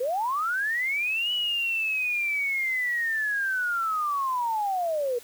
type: linear two-way sweep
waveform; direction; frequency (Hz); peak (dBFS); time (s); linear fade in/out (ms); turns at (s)
sine; up then down; 466.2 to 2960 to 466.2; -24; 0-5.19; 10; 1.32
effects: white hiss -49 dBFS RMS until 5.23 s